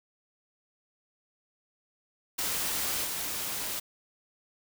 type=noise with level steps; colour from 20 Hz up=white; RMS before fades=-31 / -34 dBFS; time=2.38-3.8 s; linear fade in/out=10 ms; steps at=3.04 s; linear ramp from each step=20 ms; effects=none